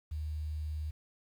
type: tone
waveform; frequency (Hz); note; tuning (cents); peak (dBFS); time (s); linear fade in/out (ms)
sine; 76.6; D#2; -27; -34; 0.11-0.91; 10
effects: 10-bit